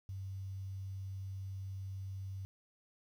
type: tone with quantisation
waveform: sine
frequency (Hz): 96.3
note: G2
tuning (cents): -30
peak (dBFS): -40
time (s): 0.09-2.45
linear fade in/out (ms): 0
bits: 11
effects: none